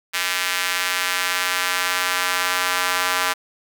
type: tone with high-pass filter sweep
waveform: square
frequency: 90.9 Hz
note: F#2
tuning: 30 cents flat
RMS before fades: -22 dBFS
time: 0.13-3.34 s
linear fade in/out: 20 ms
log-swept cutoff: 1900 to 1200 Hz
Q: 1.2
effects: none